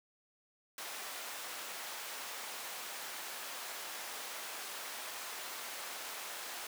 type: high-pass noise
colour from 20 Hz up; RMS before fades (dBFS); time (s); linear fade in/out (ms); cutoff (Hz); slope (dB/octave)
pink; -44; 0.78-6.67; 2; 720; 12
effects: none